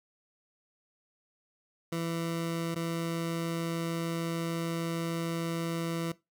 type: tone with dropouts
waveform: 20% pulse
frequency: 166.6 Hz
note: E3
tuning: 19 cents sharp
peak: -26 dBFS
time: 1.92-6.12 s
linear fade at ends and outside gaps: 5 ms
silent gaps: 2.746-2.759 s
effects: noise-tail reverb RT60 0.2 s tail -18 dB re dry